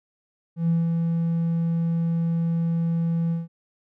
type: tone with ADSR envelope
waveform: triangle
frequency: 166.9 Hz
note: E3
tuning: 22 cents sharp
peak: -14 dBFS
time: 0.56-3.48 s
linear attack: 130 ms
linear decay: 170 ms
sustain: -4 dB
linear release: 170 ms
effects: tanh soft clip ceiling -14 dBFS